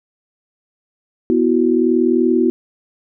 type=chord; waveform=sine; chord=B suspended fourth; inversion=none; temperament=equal; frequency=246.9 / 329.6 / 370 Hz; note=B3 / E4 / F#4; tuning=0 / 0 / 0 cents; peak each=-16 dBFS; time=1.3-2.5 s; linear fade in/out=0 ms; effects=none